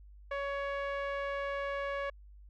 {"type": "tone with low-pass filter", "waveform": "sawtooth", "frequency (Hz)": 560, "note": "C#5", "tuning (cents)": 18, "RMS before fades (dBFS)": -36, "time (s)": [0.31, 2.1], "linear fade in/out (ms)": 5, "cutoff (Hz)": 2000, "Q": 1.5, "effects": ["added 50 Hz sine -51 dBFS peak until 2.49 s"]}